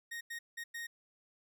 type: tone bursts at uneven times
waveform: 40% pulse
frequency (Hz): 1863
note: A#6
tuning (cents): -2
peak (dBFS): -39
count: 4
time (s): 0.11-0.21 / 0.3-0.39 / 0.57-0.64 / 0.74-0.87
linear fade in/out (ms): 10
effects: none